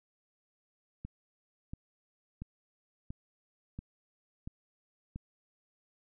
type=click train; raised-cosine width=5 ms; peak=-28 dBFS; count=7; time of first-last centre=1.05-5.16 s; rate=1.46 Hz; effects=none